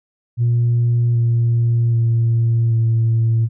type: tone with pitch steps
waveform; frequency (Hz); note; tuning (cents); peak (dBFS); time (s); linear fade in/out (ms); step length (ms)
sine; 119 / 117.29 / 115.61 / 113.95; A#2 / A#2 / A#2 / A#2; +36 / +11 / -14 / -39; -11; 0.37-3.49; 50; 780
effects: tanh soft clip ceiling -10 dBFS